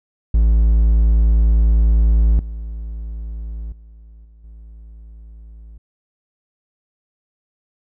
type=tone with level steps; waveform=triangle; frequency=55 Hz; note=A1; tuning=in tune; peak=-8 / -23 / -37 / -41 / -34 dBFS; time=0.34-5.78 s; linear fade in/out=5 ms; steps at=2.39 / 3.72 / 4.25 / 4.44 s; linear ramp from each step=2 ms; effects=none